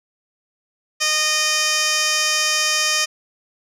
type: tone with band-pass filter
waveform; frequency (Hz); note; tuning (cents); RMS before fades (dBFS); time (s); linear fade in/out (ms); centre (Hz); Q
15% pulse; 615; D#5; -20; -19; 1-3.06; 20; 5000; 1.7
effects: none